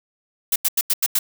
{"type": "noise bursts", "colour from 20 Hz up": "blue", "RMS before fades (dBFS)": -18, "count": 6, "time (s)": [0.52, 1.189], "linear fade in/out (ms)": 5, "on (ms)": 39, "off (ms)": 87, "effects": []}